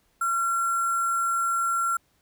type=tone with sample-and-hold; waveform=sine; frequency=1368 Hz; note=F6; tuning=36 cents flat; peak=-22 dBFS; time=0.21-1.97 s; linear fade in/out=5 ms; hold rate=8820 Hz; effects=pink hiss -67 dBFS RMS until 2.21 s